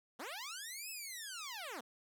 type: linear two-way sweep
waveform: 10% pulse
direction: up then down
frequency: 207.4 to 2637 to 207.4 Hz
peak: -35 dBFS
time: 0.19-1.81 s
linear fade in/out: 10 ms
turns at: 0.9 s
effects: none